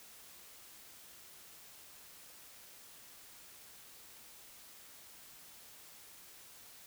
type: silence
effects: white hiss -56 dBFS RMS until 6.86 s